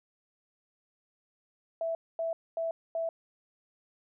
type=tone bursts; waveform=sine; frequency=659.3 Hz; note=E5; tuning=in tune; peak=-29 dBFS; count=4; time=1.81-3.09 s; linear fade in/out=2 ms; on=140 ms; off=240 ms; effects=none